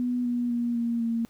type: tone with pitch steps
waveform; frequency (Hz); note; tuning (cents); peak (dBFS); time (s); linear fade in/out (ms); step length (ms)
sine; 246.2 / 242.1 / 238.1 / 234.1 / 230.2; B3 / B3 / A#3 / A#3 / A#3; -5 / -34 / +37 / +8 / -22; -24; 0-1.25; 0; 250
effects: pink hiss -61 dBFS RMS until 1.29 s